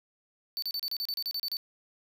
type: tone bursts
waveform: square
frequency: 4528 Hz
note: C#8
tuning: 36 cents sharp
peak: -31 dBFS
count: 12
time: 0.57-1.569 s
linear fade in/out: 0 ms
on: 53 ms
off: 33 ms
effects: none